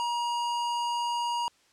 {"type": "tone", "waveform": "square", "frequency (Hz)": 951, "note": "A#5", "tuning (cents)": 34, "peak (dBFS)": -28, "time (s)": [0, 1.48], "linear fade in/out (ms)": 0, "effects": ["white hiss -64 dBFS RMS until 1.72 s", "low-pass 7000 Hz 12 dB/octave"]}